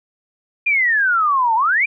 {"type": "exponential two-way sweep", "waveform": "sine", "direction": "down then up", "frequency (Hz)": [2453, 869, 2453], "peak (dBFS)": -13, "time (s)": [0.66, 1.86], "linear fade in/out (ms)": 10, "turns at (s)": 1.55, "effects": []}